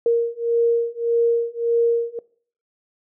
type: beating tone pair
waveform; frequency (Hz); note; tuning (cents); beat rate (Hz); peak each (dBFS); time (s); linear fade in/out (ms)
sine; 466.2 / 467.9; A#4 / A#4; 0 / +6; 1.7; -20 / -19; 0.06-2.19; 2
effects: noise-tail reverb RT60 0.5 s tail -22 dB re dry